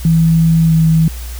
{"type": "tone with pitch glide", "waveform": "sine", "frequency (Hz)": [163.5, 161.06], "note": ["E3", "E3"], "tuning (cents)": [-14, -40], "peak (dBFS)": -7, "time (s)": [0.05, 1.08], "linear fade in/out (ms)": 2, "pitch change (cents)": -26, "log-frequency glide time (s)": [0.66, 0.72], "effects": ["added 60 Hz sine -23 dBFS peak until 1.39 s", "white hiss -34 dBFS RMS until 1.39 s"]}